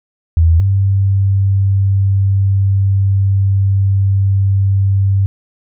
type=tone pair in turn; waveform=sine; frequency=82.41 / 97.85 Hz; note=E2 / G2; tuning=0 / -3 cents; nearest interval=minor third; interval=297 cents; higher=second; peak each=-6 / -9 dBFS; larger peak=first; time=0.37-0.6 / 0.6-5.26 s; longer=second; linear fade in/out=0 ms; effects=none